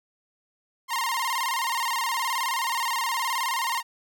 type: tone with vibrato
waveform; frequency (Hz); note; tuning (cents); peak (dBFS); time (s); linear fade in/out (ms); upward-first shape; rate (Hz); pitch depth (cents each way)
sawtooth; 989; B5; +2; -21; 0.88-3.83; 50; square; 19; 110
effects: none